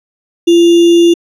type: tone with sample-and-hold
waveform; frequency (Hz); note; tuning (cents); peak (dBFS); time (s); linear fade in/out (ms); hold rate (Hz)
sine; 341.3; F4; -40; -3; 0.47-1.14; 10; 3150
effects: low-pass 7000 Hz 12 dB/octave